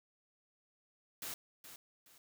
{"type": "noise with echo", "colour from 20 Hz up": "white", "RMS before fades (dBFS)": -43, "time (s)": [1.22, 1.34], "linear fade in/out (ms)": 2, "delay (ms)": 420, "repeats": 2, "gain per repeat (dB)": -10, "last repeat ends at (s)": 2.18, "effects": []}